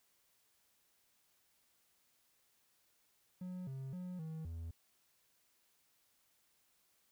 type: tone with pitch steps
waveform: triangle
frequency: 182.1 / 133.5 / 181 / 159.3 / 82.7 Hz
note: F#3 / C3 / F#3 / D#3 / E2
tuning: -27 / +35 / -38 / +41 / +6 cents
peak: -40 dBFS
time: 3.41-4.71 s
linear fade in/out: 5 ms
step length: 260 ms
effects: white hiss -75 dBFS RMS until 7.11 s